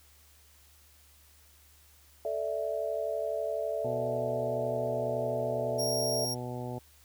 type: chord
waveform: sine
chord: A suspended fourth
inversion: none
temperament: equal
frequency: 440 / 587.3 / 659.3 Hz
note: A4 / D5 / E5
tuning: 0 / 0 / 0 cents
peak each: -36 / -34 / -33 dBFS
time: 2.25-6.25 s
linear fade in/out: 2 ms
type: harmonic tone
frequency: 123.47 Hz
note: B2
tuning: in tune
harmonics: 1 / 2 / 3 / 4 / 5 / 6 / 7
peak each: -38 / -41 / -43 / -44 / -45 / -46 / -46 dBFS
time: 3.84-6.79 s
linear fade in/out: 10 ms
type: tone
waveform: sawtooth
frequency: 5588 Hz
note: F8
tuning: in tune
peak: -29 dBFS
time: 5.78-6.35 s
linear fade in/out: 20 ms
effects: added 73 Hz sine -61 dBFS peak until 7.04 s + white hiss -61 dBFS RMS until 7.04 s